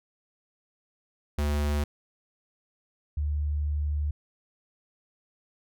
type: tone pair in turn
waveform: square / sine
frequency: 73.42 / 73.97 Hz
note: D2 / D2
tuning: 0 / +13 cents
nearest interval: unison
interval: 13 cents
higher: second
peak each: -25 dBFS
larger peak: neither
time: 1.38-1.84 / 3.17-4.11 s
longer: second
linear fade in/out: 5 ms
effects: none